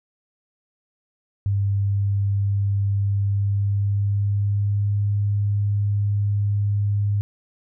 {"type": "tone with pitch glide", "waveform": "sine", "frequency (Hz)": [99.9, 102.12], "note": ["G2", "G#2"], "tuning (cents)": [33, -29], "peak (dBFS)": -18, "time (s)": [1.46, 7.21], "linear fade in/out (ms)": 0, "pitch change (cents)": 38, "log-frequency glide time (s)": [3.21, 5.01], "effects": []}